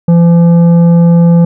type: tone with tanh clipping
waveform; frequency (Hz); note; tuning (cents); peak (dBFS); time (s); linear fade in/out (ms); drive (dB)
sine; 170; F3; -46; -4; 0.08-1.45; 5; 9
effects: none